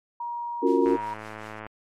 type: tone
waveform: sine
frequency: 949 Hz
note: A#5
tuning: 31 cents sharp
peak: -29 dBFS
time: 0.2-1.14 s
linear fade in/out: 5 ms
type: chord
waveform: sine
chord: Gb major seventh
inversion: second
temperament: just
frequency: 277.5 / 346.9 / 370 / 462.5 Hz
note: Db4 / F4 / Gb4 / Bb4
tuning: +2 / -12 / 0 / -14 cents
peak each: -24 dBFS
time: 0.62-0.97 s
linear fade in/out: 20 ms
type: noise with tremolo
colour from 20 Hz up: violet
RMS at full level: -32 dBFS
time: 0.66-1.6 s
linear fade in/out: 10 ms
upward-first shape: triangle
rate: 5.3 Hz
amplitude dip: 75%
type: click train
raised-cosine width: 0.5 ms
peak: -22 dBFS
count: 88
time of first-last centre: 0.86-1.666 s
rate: 108 Hz
effects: low-pass 3000 Hz 12 dB/octave + MP3 64 kbps